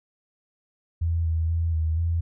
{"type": "tone with pitch steps", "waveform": "sine", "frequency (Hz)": [83.4, 81.2, 83.1, 79.8, 83.9], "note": ["E2", "E2", "E2", "D#2", "E2"], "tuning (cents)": [21, -26, 15, 44, 31], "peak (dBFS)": -21, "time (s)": [1.01, 2.21], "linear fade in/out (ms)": 10, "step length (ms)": 240, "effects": []}